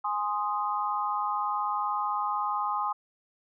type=chord; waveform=sine; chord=Ab major; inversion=none; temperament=equal; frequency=830.6 / 1046.5 / 1244.5 Hz; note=Ab5 / C6 / Eb6; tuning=0 / 0 / 0 cents; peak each=-31 dBFS; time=0.04-2.93 s; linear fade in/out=10 ms; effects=none